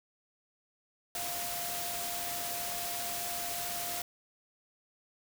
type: tone in noise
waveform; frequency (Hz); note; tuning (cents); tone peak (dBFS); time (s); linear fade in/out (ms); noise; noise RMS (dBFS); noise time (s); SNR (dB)
sine; 698.5; F5; 0; -41; 1.15-4.02; 2; white; -37; 1.15-4.02; -7
effects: none